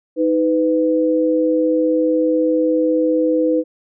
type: tone pair together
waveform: sine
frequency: 314.8 / 500.4 Hz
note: D#4 / B4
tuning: +20 / +23 cents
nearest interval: minor sixth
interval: 803 cents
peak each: -16 dBFS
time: 0.16-3.64 s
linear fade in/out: 50 ms
effects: none